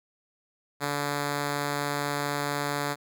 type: tone with ADSR envelope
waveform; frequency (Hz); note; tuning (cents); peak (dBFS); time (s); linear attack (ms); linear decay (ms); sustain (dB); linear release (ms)
5% pulse; 144.3; D3; -30; -14; 0.8-2.96; 42; 6; -2; 41
effects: none